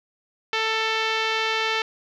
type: tone with low-pass filter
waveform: 5% pulse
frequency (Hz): 443.1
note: A4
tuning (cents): +12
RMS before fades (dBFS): -24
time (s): 0.53-1.82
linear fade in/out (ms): 2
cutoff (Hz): 3200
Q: 0.95
effects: none